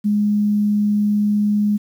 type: tone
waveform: sine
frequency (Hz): 207.7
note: G#3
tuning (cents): 0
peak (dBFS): -14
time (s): 0.04-1.78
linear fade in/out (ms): 20
effects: 8-bit